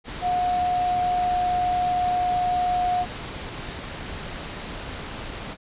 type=tone in noise; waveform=sine; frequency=721 Hz; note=F#5; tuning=45 cents flat; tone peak=-20 dBFS; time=0.21-3.06 s; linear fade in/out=50 ms; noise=pink; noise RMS=-34 dBFS; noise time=0.04-5.57 s; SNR=+11 dB; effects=resampled to 8000 Hz